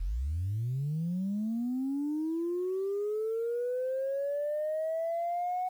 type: linear sweep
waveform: sine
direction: up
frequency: 38.89 to 741 Hz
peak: -28 dBFS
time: 0-5.69 s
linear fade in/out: 10 ms
effects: tanh soft clip ceiling -26 dBFS + 10-bit